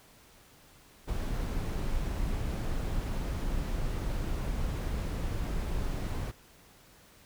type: noise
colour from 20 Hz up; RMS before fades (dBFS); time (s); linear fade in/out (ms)
brown; -32; 1.07-6.32; 20
effects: pink hiss -58 dBFS RMS until 7.25 s